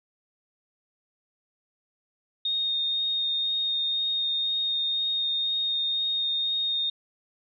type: tone with vibrato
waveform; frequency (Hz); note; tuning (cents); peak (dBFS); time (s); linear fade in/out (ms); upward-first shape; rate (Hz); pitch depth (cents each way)
sine; 3693; A#7; -17; -24; 2.45-6.9; 5; sine; 2; 10
effects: none